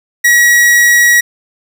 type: tone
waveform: 45% pulse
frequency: 1914 Hz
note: A#6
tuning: 45 cents sharp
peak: -5 dBFS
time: 0.24-1.21 s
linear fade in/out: 10 ms
effects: none